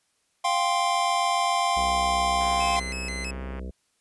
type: chord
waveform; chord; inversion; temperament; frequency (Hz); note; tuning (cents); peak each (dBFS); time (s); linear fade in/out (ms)
square; F suspended second; none; just; 698.5 / 785.8 / 1047.7; F5 / G5 / C6; 0 / +4 / +2; -27 / -28 / -26; 0.44-2.8; 10
type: harmonic tone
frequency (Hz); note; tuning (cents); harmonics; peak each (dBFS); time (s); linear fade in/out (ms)
63.6; C2; -48; 1 / 3 / 4 / 5 / 6 / 7 / 8 / 9 / 10; -33 / -40 / -47 / -49 / -47 / -48 / -48 / -55 / -54; 1.76-3.71; 10
type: click train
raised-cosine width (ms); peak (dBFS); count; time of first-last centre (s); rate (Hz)
0.5; -27; 162; 2.41-3.594; 136
type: tone with vibrato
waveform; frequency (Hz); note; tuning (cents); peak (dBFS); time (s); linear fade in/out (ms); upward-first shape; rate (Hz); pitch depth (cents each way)
sawtooth; 2301; D7; -36; -29; 2.6-3.31; 5; square; 3.1; 200
effects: white hiss -70 dBFS RMS until 4 s + resampled to 24000 Hz